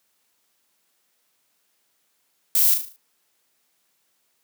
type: noise with echo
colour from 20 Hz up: violet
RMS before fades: -18 dBFS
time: 2.55-2.74 s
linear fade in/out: 2 ms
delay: 37 ms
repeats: 6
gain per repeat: -6 dB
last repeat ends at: 2.962 s
effects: white hiss -69 dBFS RMS until 4.43 s + high-pass 150 Hz 12 dB/octave